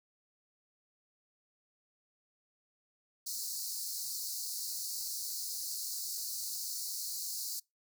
pink high-pass noise, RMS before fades -39 dBFS, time 3.26-7.6 s, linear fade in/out 10 ms, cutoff 4200 Hz, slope 96 dB/octave, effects noise-tail reverb RT60 0.2 s tail -25 dB re dry

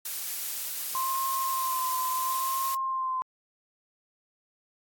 blue noise, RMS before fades -33 dBFS, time 0.05-2.75 s, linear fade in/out 5 ms
sine tone with vibrato, 1045 Hz, C6, 2 cents flat, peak -27 dBFS, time 0.95-3.22 s, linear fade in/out 0 ms, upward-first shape sine, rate 0.72 Hz, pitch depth 32 cents each way
effects AAC 64 kbps

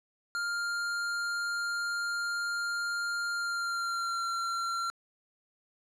square tone with pitch glide, 1401 to 1368.2 Hz, F6 to F6, +5 to -36 cents, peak -31 dBFS, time 0.35-4.9 s, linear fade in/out 0 ms, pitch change -41 cents, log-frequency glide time 3.32-4.26 s, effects low-pass 8000 Hz 12 dB/octave

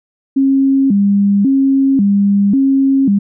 sine tone with vibrato, 233.1 Hz, A#3, in tune, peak -8 dBFS, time 0.36-3.19 s, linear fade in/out 10 ms, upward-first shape square, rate 0.92 Hz, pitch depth 260 cents each way, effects none

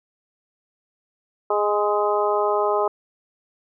harmonic tone with a mistuned harmonic, 207.2 Hz, G#3, 4 cents flat, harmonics 2 / 3 / 4 / 5 / 6, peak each -22 / -24 / -25 / -26 / -27 dBFS, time 1.5-2.88 s, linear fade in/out 5 ms, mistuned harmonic 6, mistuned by +18 cents, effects none

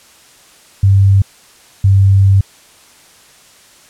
sine tone pair in turn, 98 / 97.6 Hz, G2 / G2, 0 / -7 cents, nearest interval unison, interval 7 cents, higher first, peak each -5 / -5 dBFS, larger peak neither, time 0.83-1.22 / 1.84-2.41 s, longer second, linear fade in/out 5 ms, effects white hiss -44 dBFS RMS until 3.89 s + low-pass 10000 Hz 12 dB/octave

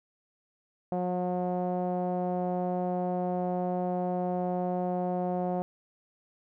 sawtooth tone with low-pass filter, 180.2 Hz, F#3, 45 cents flat, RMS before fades -30 dBFS, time 0.92-5.62 s, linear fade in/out 0 ms, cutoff 680 Hz, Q 4.1, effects none

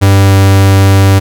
45% pulse tone with pitch glide, 98 to 97.44 Hz, G2 to G2, 0 to -10 cents, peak -3 dBFS, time 0.01-1.2 s, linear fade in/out 20 ms, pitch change -10 cents, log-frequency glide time 0.2-0.33 s, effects none

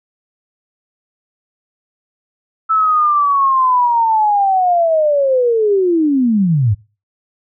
sine linear sweep, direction down, 1318.5 to 93.6 Hz, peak -10 dBFS, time 2.69-6.75 s, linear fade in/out 20 ms, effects noise-tail reverb RT60 0.3 s tail -21 dB re dry

